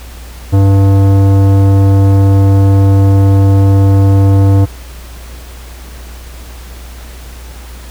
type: tone with tanh clipping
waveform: sine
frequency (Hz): 98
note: G2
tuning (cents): 0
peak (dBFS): -6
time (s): 0.52-4.66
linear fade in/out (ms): 20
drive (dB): 16
effects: added 60 Hz sine -27 dBFS peak until 7.9 s + pink hiss -35 dBFS RMS until 7.9 s